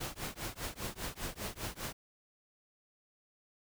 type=noise with tremolo; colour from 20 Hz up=pink; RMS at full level=-37 dBFS; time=0-1.93 s; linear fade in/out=10 ms; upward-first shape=triangle; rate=5 Hz; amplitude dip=100%; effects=none